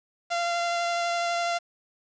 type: tone with vibrato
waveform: sawtooth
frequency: 689 Hz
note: F5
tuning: 24 cents flat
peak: -21 dBFS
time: 0.3-1.59 s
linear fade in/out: 20 ms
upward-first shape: triangle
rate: 12 Hz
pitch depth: 11 cents each way
effects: resampled to 16000 Hz + 8-bit